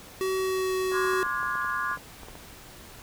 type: tone with pitch glide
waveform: square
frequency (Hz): 378.7 to 374.4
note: F#4 to F#4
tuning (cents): +40 to +20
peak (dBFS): -26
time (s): 0.21-1.23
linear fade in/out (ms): 0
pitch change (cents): -20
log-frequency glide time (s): 0.35-0.75
type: chord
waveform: sine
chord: D half-diminished seventh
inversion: third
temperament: equal with one note detuned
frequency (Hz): 1046.5 / 1174.7 / 1432 / 1661.2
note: C6 / D6 / F6 / Ab6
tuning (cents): 0 / 0 / +43 / 0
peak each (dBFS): -32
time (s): 0.91-1.98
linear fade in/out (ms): 50
type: clicks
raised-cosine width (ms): 1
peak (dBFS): -29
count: 12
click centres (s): 0.918 / 1.048 / 1.134 / 1.265 / 1.43 / 1.555 / 1.646 / 1.914 / 1.974 / 2.233 / 2.285 / 2.354
effects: pink hiss -47 dBFS RMS until 3.02 s